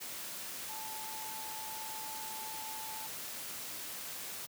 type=tone in noise; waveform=sine; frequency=875 Hz; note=A5; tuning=10 cents flat; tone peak=-45 dBFS; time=0.68-3.08 s; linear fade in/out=20 ms; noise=white; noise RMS=-43 dBFS; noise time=0-4.47 s; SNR=-5 dB; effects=high-pass 100 Hz 12 dB/octave

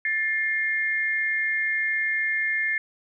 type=tone pair together; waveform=sine; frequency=1761.3 / 2124 Hz; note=A6 / C7; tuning=+1 / +25 cents; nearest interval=minor third; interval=324 cents; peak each=-25 dBFS; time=0.05-2.78 s; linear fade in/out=2 ms; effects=none

